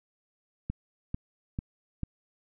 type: click train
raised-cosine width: 5 ms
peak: -19 dBFS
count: 4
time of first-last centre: 0.7-2.033 s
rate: 2.25 Hz
effects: none